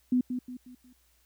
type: tone with echo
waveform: sine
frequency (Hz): 250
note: B3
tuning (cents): +21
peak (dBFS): -21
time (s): 0.12-0.21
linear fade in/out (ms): 5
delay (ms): 180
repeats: 4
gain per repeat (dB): -8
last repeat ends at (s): 0.93
effects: added 60 Hz sine -68 dBFS peak until 1.25 s + white hiss -68 dBFS RMS until 1.25 s